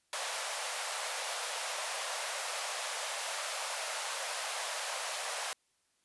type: high-pass noise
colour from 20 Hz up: pink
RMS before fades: -37 dBFS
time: 0.13-5.53 s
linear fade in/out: 0 ms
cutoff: 540 Hz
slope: 48 dB/octave
effects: white hiss -75 dBFS RMS until 6.04 s + resampled to 24000 Hz